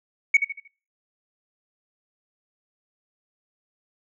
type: tone with echo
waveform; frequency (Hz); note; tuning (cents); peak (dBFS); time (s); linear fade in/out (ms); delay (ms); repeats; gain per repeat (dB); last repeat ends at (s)
sine; 2236; C#7; +14; -10; 0.34-0.37; 5; 77; 4; -9; 0.678
effects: noise-tail reverb RT60 0.4 s tail -21 dB re dry + tanh soft clip ceiling -9 dBFS